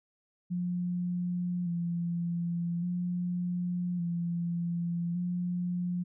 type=tone with vibrato; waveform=sine; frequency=174.4 Hz; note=F3; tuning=2 cents flat; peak=-29 dBFS; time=0.5-6.04 s; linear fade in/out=20 ms; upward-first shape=square; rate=0.43 Hz; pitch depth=30 cents each way; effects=none